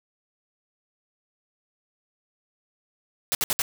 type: noise bursts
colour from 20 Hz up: white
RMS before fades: -24 dBFS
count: 4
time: 3.32-3.619 s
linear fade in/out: 0 ms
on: 29 ms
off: 61 ms
effects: none